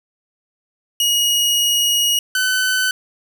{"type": "tone pair in turn", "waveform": "sawtooth", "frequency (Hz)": [2889, 1513.3], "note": ["F#7", "F#6"], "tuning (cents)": [-42, 39], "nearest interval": "major seventh", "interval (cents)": 1119, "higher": "first", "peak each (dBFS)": [-11, -12], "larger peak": "first", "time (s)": [[1, 2.19], [2.35, 2.91]], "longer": "first", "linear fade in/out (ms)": 2, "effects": []}